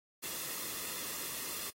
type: noise with comb filter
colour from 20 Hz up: white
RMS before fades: -40 dBFS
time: 0.22-1.71 s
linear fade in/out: 20 ms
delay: 1.3 ms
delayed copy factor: -0.5
effects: AAC 48 kbps